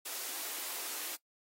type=high-pass noise; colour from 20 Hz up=white; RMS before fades=-40 dBFS; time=0.05-1.16 s; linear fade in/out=10 ms; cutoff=270 Hz; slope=48 dB/octave; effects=noise-tail reverb RT60 0.1 s tail -19 dB re dry + AAC 48 kbps